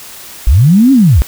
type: linear two-way sweep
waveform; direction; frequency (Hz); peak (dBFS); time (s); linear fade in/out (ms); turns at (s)
sine; up then down; 46.15 to 279.7 to 46.15; -3; 0.47-1.22; 0; 0.92
effects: white hiss -31 dBFS RMS until 1.27 s